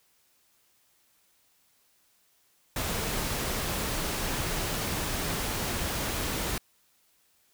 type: noise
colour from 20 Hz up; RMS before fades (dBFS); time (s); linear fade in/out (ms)
pink; -31; 2.76-6.58; 2
effects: white hiss -67 dBFS RMS until 7.53 s